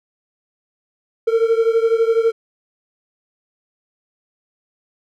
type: beating tone pair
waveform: triangle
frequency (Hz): 451.3 / 463.3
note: A4 / A#4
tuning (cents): +44 / -11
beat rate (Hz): 12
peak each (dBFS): -13 / -16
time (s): 1.27-2.32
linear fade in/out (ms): 10
effects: none